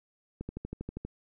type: click train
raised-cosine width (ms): 3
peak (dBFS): -24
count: 9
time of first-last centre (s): 0.41-1.05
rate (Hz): 12.5
effects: none